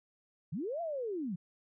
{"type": "linear two-way sweep", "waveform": "sine", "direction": "up then down", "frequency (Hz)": [125.8, 698.5, 158.7], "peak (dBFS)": -34, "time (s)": [0.52, 1.36], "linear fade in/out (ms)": 10, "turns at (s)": 0.81, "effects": []}